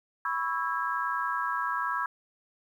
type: chord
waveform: sine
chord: C# minor seventh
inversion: third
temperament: equal with one note detuned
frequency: 987.8 / 1108.7 / 1318.5 / 1635.5 Hz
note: B5 / C#6 / E6 / G#6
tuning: 0 / 0 / 0 / -27 cents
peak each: -33 dBFS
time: 0.25-2.06 s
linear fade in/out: 2 ms
effects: 10-bit